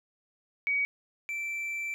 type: tone pair in turn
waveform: sine / triangle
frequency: 2260 / 2336 Hz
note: C#7 / D7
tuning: +33 / -10 cents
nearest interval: minor second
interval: 57 cents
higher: second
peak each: -25 / -30 dBFS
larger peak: first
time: 0.67-0.85 / 1.29-1.94 s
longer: second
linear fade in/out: 0 ms
effects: none